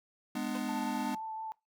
square chord, G# diminished, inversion none, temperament just, 207.7 / 249.2 / 299 Hz, G#3 / B3 / D4, 0 / +16 / +31 cents, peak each -39 / -37 / -39 dBFS, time 0.35-1.15 s, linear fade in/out 5 ms
25% pulse tone with exponential decay, 510 Hz, C5, 44 cents flat, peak -34 dBFS, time 0.55-0.64 s, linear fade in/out 1 ms, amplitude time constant 19 ms
sine tone with vibrato, 881 Hz, A5, 2 cents sharp, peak -37 dBFS, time 0.69-1.52 s, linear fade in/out 0 ms, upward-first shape sine, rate 5.8 Hz, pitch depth 11 cents each way
effects noise-tail reverb RT60 0.2 s tail -21 dB re dry

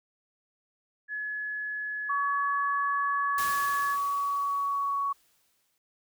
sine tone, 1700 Hz, G#6, 40 cents sharp, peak -31 dBFS, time 1.08-3.97 s, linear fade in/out 50 ms
sine tone with pitch glide, 1130 to 1119 Hz, C#6 to C#6, +33 to +16 cents, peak -26 dBFS, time 2.09-5.13 s, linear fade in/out 10 ms, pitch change -17 cents, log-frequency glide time 4.27-4.97 s
white noise with exponential decay, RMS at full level -35 dBFS, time 3.38-5.78 s, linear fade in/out 1 ms, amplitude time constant 520 ms
effects none

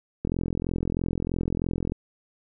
click train, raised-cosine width 3 ms, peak -14 dBFS, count 73, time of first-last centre 0.25-1.921 s, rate 43.1 Hz, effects none

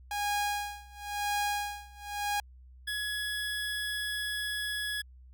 sawtooth tone with tremolo, 821 Hz, G#5, 20 cents flat, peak -24 dBFS, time 0.11-2.4 s, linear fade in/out 2 ms, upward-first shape sine, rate 0.97 Hz, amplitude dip 95%
25% pulse tone, 1684 Hz, G#6, 24 cents sharp, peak -28 dBFS, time 2.87-5.02 s, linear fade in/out 10 ms
effects added 63 Hz sine -50 dBFS peak until 5.33 s

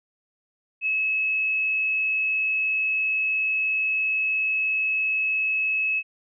sine tone, 2583 Hz, E7, 36 cents flat, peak -21 dBFS, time 0.81-6.03 s, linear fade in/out 50 ms, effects none

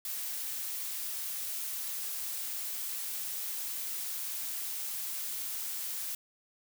blue noise, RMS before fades -37 dBFS, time 0.05-6.15 s, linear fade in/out 2 ms, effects none

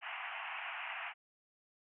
white band-pass noise, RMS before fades -43 dBFS, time 0.01-1.14 s, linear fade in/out 50 ms, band 670 to 2900 Hz, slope 96 dB/octave, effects none

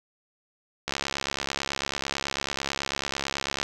click train, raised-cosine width 0.2 ms, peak -10 dBFS, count 191, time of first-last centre 0.88-3.63 s, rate 69.1 Hz, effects none

